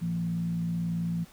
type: tone with frequency modulation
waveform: sine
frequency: 170 Hz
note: F3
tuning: 46 cents flat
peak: -27 dBFS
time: 0.01-1.25 s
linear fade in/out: 20 ms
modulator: 58.4 Hz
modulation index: 0.48
effects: pink hiss -55 dBFS RMS until 1.32 s